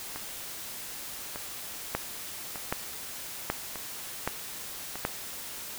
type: two click trains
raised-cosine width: 0.5 ms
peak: -12 / -22 dBFS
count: 5 / 5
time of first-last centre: 1.95-5.051 / 0.16-4.956 s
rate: 1.29 / 0.834 Hz
effects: white hiss -40 dBFS RMS until 5.78 s